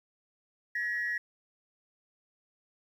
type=tone pair together; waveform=sine; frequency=1700 / 1908.2 Hz; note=G#6 / A#6; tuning=+40 / +40 cents; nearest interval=major second; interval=200 cents; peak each=-34 / -30 dBFS; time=0.75-1.18 s; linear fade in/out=5 ms; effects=tanh soft clip ceiling -24 dBFS + 10-bit